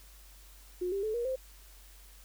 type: tone with pitch steps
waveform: sine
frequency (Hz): 360 / 394.9 / 433.1 / 475 / 521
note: F#4 / G4 / A4 / A#4 / C5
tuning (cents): -47 / +13 / -27 / +33 / -7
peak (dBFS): -30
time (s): 0.81-1.36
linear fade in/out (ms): 10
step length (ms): 110
effects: added 48 Hz sine -53 dBFS peak until 2.24 s + white hiss -58 dBFS RMS until 2.24 s